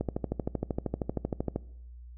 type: click train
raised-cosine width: 2 ms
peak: -16 dBFS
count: 21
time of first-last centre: 0.01-1.56 s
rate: 12.9 Hz
effects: noise-tail reverb RT60 0.8 s tail -22 dB re dry + added 60 Hz sine -44 dBFS peak until 2.17 s